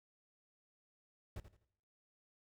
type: noise with echo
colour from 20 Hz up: brown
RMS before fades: -45 dBFS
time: 1.36-1.4 s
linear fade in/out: 2 ms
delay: 83 ms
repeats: 3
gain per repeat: -11 dB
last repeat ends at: 1.649 s
effects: noise-tail reverb RT60 0.7 s tail -19 dB re dry